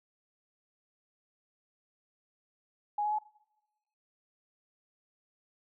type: tone with pitch steps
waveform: sine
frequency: 830.6 / 841.2 / 852 Hz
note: G#5 / G#5 / G#5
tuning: 0 / +22 / +44 cents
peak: -28 dBFS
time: 2.98-3.187 s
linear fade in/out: 5 ms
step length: 69 ms
effects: noise-tail reverb RT60 1.0 s tail -24 dB re dry